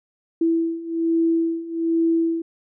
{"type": "beating tone pair", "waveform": "sine", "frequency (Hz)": [329.6, 330.8], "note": ["E4", "E4"], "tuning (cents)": [0, 6], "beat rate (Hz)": 1.2, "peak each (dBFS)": [-23, -20], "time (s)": [0.41, 2.42], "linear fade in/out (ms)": 5, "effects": []}